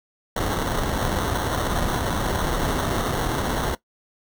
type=noise with sample-and-hold; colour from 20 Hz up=pink; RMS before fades=-24 dBFS; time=0.36-3.75 s; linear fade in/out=5 ms; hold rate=2450 Hz; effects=noise-tail reverb RT60 0.1 s tail -18 dB re dry